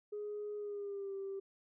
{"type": "tone with pitch glide", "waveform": "sine", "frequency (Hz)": [416.6, 391], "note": ["G#4", "G4"], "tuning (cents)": [5, -4], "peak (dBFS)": -38, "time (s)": [0.12, 1.4], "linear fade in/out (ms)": 10, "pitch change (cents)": -109, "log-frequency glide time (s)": [0.57, 1.14], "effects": ["tanh soft clip ceiling -35 dBFS"]}